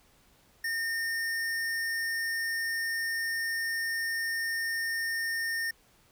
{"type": "tone", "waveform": "square", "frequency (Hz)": 1824, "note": "A#6", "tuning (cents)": -38, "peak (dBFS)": -30, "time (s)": [0.64, 5.71], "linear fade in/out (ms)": 5, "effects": ["pink hiss -63 dBFS RMS until 6.11 s"]}